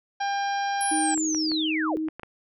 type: harmonic tone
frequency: 799 Hz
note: G5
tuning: 33 cents sharp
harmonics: 1 / 2 / 3 / 4 / 5 / 6 / 7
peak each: -25 / -32 / -41 / -41 / -44 / -45 / -40 dBFS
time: 0.2-1.15 s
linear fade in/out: 10 ms
type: linear sweep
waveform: sine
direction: down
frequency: 10760 to 283.8 Hz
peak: -26 dBFS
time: 0.81-1.97 s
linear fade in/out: 0 ms
type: tone with pitch glide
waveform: sine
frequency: 312.2 to 314.6 Hz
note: D#4 to D#4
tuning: +6 to +19 cents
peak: -25 dBFS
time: 0.91-2.09 s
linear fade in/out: 10 ms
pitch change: +13 cents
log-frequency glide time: 1.11-1.95 s
type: clicks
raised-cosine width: 0.5 ms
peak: -23 dBFS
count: 6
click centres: 1.177 / 1.347 / 1.517 / 2.085 / 2.196 / 2.233 s
effects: none